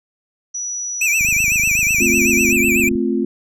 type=tone; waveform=sine; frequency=5880 Hz; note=F#8; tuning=12 cents flat; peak=-22 dBFS; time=0.54-2.53 s; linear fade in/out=10 ms
type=tone with vibrato; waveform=square; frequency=2489 Hz; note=D#7; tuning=in tune; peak=-15 dBFS; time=1.01-2.89 s; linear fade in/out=5 ms; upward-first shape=sine; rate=8 Hz; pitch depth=130 cents each way
type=click train; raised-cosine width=5 ms; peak=-18 dBFS; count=46; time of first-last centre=1.21-2.954 s; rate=25.8 Hz
type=chord; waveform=sine; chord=F major; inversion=first; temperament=equal; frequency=220 / 261.6 / 349.2 Hz; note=A3 / C4 / F4; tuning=0 / 0 / 0 cents; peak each=-20 dBFS; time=2-3.25 s; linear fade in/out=5 ms
effects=none